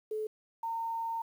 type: tone pair in turn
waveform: sine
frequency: 431.2 / 913.7 Hz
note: A4 / A#5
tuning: -35 / -35 cents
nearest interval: octave + minor second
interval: 1300 cents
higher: second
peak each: -32 / -32 dBFS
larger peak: neither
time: 0.11-0.27 / 0.63-1.22 s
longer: second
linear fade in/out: 5 ms
effects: 10-bit